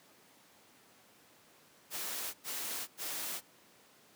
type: noise bursts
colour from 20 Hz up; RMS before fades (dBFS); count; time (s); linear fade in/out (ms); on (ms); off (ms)
white; -39; 3; 1.9-3.412; 50; 440; 96
effects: pink hiss -62 dBFS RMS until 4.15 s + high-pass 200 Hz 12 dB/octave